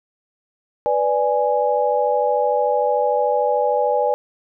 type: chord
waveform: sine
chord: G# diminished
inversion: first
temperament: equal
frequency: 493.9 / 587.3 / 830.6 Hz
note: B4 / D5 / G#5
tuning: 0 / 0 / 0 cents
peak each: -20 dBFS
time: 0.86-4.14 s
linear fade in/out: 0 ms
effects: none